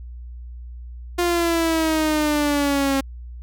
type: exponential sweep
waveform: sawtooth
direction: down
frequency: 352.5 to 270 Hz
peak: -14 dBFS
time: 1.18-3.01 s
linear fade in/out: 10 ms
effects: added 60 Hz sine -33 dBFS peak until 3.42 s